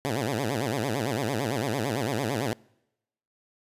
10% pulse tone with vibrato, 123.47 Hz, B2, in tune, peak -18 dBFS, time 0.05-2.53 s, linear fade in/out 0 ms, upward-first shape sine, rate 8.9 Hz, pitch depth 280 cents each way, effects noise-tail reverb RT60 0.9 s tail -26 dB re dry + resampled to 32000 Hz

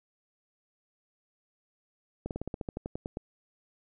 slowing click train, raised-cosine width 2 ms, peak -21 dBFS, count 13, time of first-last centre 2.26-3.171 s, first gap 48 ms, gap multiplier 1.08, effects none

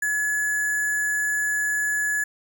sine tone with sample-and-hold, 1699 Hz, G#6, 39 cents sharp, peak -21 dBFS, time 0.02-2.24 s, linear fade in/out 5 ms, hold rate 8820 Hz, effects none

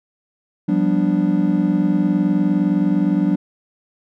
triangle chord, G dominant seventh, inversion third, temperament just, 176.4 / 196 / 245 / 294 Hz, F3 / G3 / B3 / D4, +18 / 0 / -14 / +2 cents, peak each -18 / -17 / -23 / -17 dBFS, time 0.68-3.36 s, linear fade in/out 10 ms, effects none

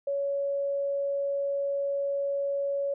sine tone, 560 Hz, C#5, 18 cents sharp, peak -26 dBFS, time 0.07-2.94 s, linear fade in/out 5 ms, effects none

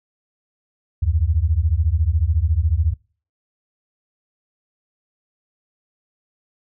sine beating tone pair, 73.42 / 87.42 Hz, D2 / F2, 0 / +2 cents, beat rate 14 Hz, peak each -18 dBFS, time 1.02-2.94 s, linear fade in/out 10 ms, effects noise-tail reverb RT60 0.4 s tail -24 dB re dry

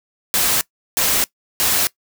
white noise bursts, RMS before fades -17 dBFS, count 3, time 0.34-1.87 s, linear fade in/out 0 ms, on 270 ms, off 360 ms, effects noise-tail reverb RT60 0.1 s tail -21 dB re dry

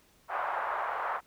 white band-pass noise, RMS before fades -33 dBFS, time 0.28-1.21 s, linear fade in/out 50 ms, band 670 to 1300 Hz, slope 24 dB/octave, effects pink hiss -64 dBFS RMS until 1.26 s

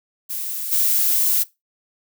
violet noise with level steps, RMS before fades -27 / -18 dBFS, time 0.29-1.44 s, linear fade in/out 20 ms, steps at 0.71 s, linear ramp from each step 20 ms, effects noise-tail reverb RT60 0.2 s tail -19 dB re dry

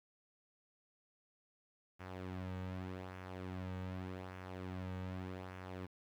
sawtooth tone with flanger, 92.5 Hz, F#2, in tune, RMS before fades -45 dBFS, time 1.99-5.87 s, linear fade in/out 20 ms, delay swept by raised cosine 0.23 to 2.93 ms, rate 0.84 Hz, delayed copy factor -0.55, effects low-pass 3000 Hz 12 dB/octave + 11-bit

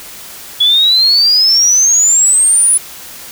sine exponential sweep, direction up, 3373 to 10090 Hz, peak -6 dBFS, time 0.6-2.78 s, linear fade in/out 10 ms, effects white hiss -31 dBFS RMS until 3.31 s

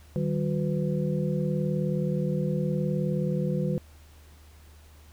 sine tone cluster, 153.2 / 192.4 / 363.3 / 502 Hz, D#3 / G3 / F#4 / B4, -27 / -32 / -32 / +28 cents, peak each -27 / -29 / -35 / -33 dBFS, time 0.16-3.78 s, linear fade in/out 0 ms, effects added 75 Hz sine -50 dBFS peak until 5.12 s + pink hiss -58 dBFS RMS until 5.12 s

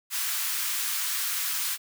white high-pass noise, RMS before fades -29 dBFS, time 0.1-1.78 s, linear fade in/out 50 ms, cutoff 1100 Hz, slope 24 dB/octave, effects none

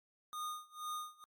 square tone with tremolo, 1228 Hz, D#6, 23 cents flat, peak -39 dBFS, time 0.33-1.24 s, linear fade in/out 0 ms, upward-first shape sine, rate 2.1 Hz, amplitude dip 95%, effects Opus 48 kbps

